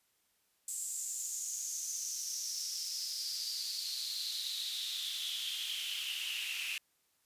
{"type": "noise with high-pass filter sweep", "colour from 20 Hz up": "pink", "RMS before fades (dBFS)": -39, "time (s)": [0.68, 6.78], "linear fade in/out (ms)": 2, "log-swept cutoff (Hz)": [7800, 2600], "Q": 6.7, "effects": ["white hiss -75 dBFS RMS until 7.25 s", "resampled to 32000 Hz"]}